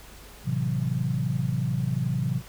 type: chord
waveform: sine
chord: F# half-diminished seventh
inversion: first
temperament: equal with one note detuned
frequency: 110 / 130.81 / 162.17 / 185 Hz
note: A2 / C3 / E3 / F#3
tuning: 0 / 0 / -28 / 0 cents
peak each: -32 / -26 / -30 / -32 dBFS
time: 0.44-2.42 s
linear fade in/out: 50 ms
effects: added 50 Hz sine -49 dBFS peak until 2.48 s + pink hiss -48 dBFS RMS until 2.48 s